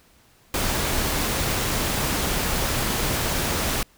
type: noise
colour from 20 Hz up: pink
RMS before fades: -24 dBFS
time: 0.54-3.83 s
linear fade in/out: 2 ms
effects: pink hiss -57 dBFS RMS until 3.97 s